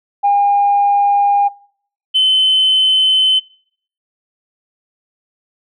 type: tone pair in turn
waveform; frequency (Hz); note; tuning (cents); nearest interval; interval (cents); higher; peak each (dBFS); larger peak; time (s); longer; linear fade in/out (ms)
sine; 809 / 3054; G#5 / G7; -46 / -46; octave + major seventh; 2300; second; -8; neither; 0.23-1.49 / 2.14-3.4; neither; 20
effects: noise-tail reverb RT60 0.6 s tail -24 dB re dry + tanh soft clip ceiling -5 dBFS